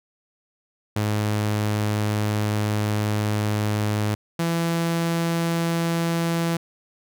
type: tone pair in turn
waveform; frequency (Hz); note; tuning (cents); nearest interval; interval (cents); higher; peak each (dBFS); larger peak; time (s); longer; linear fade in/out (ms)
sawtooth; 105.5 / 167.47; G#2 / E3; +28 / +28; minor sixth; 800; second; -17; neither; 0.96-4.15 / 4.39-6.57; first; 5
effects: none